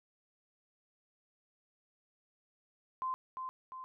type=tone with echo; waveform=sine; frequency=1037 Hz; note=C6; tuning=16 cents flat; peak=-33 dBFS; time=3.02-3.14 s; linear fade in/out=0 ms; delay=350 ms; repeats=2; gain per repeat=-5 dB; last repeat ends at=3.84 s; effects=none